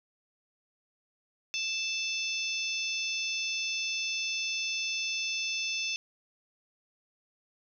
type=harmonic tone; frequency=880 Hz; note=A5; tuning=in tune; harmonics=3 / 4 / 5 / 6 / 7; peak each=-33 / -37 / -44 / -37 / -39 dBFS; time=1.54-5.96 s; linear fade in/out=0 ms; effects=11-bit